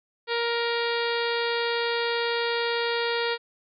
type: harmonic tone with a mistuned harmonic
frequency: 469 Hz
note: A#4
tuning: 11 cents sharp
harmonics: 1 / 2 / 3 / 4 / 5 / 6 / 7 / 8 / 9 / 10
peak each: -27 / -32 / -33 / -33 / -36 / -38 / -37 / -37 / -38 / -40 dBFS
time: 0.27-3.38 s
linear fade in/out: 50 ms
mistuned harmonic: 7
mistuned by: +19 cents
effects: none